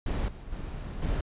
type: noise with level steps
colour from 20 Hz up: brown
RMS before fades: -28 / -42 / -36 / -28 dBFS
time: 0.06-1.21 s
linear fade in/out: 5 ms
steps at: 0.28 / 0.52 / 1.02 s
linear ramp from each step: 5 ms
effects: resampled to 8000 Hz